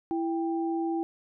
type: tone pair together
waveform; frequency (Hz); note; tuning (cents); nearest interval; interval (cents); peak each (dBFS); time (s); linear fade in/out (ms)
sine; 331.9 / 790; E4 / G5; +12 / +13; octave + minor third; 1501; -27 / -34; 0.11-1.03; 0
effects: none